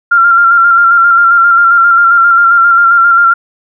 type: tone with vibrato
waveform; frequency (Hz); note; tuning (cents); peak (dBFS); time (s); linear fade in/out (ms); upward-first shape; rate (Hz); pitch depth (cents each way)
sine; 1380; F6; -21; -3; 0.11-3.34; 10; square; 7.5; 27
effects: none